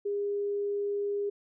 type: tone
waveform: sine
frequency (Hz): 406.3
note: G#4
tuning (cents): -38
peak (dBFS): -28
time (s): 0.05-1.3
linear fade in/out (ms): 10
effects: none